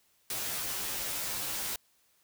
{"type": "noise with comb filter", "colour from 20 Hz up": "white", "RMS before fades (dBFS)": -35, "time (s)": [0.3, 1.76], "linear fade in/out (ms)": 2, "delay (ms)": 12, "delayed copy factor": -1, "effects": ["white hiss -69 dBFS RMS until 2.23 s"]}